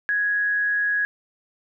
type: tone with amplitude modulation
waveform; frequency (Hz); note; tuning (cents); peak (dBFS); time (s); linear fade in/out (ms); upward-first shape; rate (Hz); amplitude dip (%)
sine; 1665; G#6; +4; -18; 0.09-1.05; 0; sine; 181; 30
effects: none